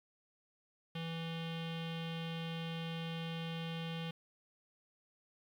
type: tone with low-pass filter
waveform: square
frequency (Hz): 164.81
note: E3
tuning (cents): 0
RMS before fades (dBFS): -41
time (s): 0.95-4.11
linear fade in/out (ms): 5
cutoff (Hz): 3200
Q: 5
effects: 11-bit